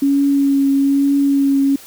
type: tone with vibrato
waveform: sine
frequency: 277.9 Hz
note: C#4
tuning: 4 cents sharp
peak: -11 dBFS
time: 0.02-1.76 s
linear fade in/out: 5 ms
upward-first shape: triangle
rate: 1.1 Hz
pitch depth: 20 cents each way
effects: white hiss -40 dBFS RMS until 1.86 s